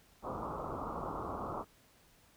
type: low-pass noise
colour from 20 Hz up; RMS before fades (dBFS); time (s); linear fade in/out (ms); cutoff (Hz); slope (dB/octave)
white; -40; 0.22-1.65; 50; 1300; 96
effects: pink hiss -65 dBFS RMS until 2.36 s